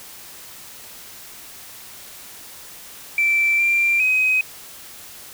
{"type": "tone with pitch steps", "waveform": "sine", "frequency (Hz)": [2336, 2370, 2524], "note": ["D7", "D7", "D#7"], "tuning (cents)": [-10, 15, 24], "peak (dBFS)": -14, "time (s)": [3.18, 4.41], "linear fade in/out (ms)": 2, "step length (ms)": 410, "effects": ["tanh soft clip ceiling -10 dBFS", "white hiss -40 dBFS RMS until 5.33 s"]}